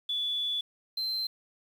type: tone pair in turn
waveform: sine / triangle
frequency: 3443 / 4109 Hz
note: A7 / C8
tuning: -38 / -32 cents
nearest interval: minor third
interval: 306 cents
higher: second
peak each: -28 dBFS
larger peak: neither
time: 0.09-0.61 / 0.97-1.27 s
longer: first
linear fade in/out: 5 ms
effects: 9-bit